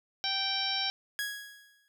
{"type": "harmonic tone", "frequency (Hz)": 779, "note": "G5", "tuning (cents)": -11, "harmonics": [1, 2, 3, 4, 5, 6, 7], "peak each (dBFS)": [-38, -40, -39, -36, -34, -40, -34], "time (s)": [0.24, 0.9], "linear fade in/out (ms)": 0}
{"type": "tone with exponential decay", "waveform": "sawtooth", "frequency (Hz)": 1661.2, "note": "G#6", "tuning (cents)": 0, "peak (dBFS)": -26, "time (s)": [1.19, 1.88], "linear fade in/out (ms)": 0, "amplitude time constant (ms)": 150}
{"effects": []}